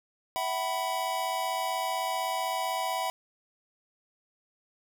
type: chord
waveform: square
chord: E suspended second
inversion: none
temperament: equal with one note detuned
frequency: 659.3 / 755.1 / 987.8 Hz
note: E5 / F#5 / B5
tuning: 0 / +35 / 0 cents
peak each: -36 / -33 / -33 dBFS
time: 0.36-3.1 s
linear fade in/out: 0 ms
effects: none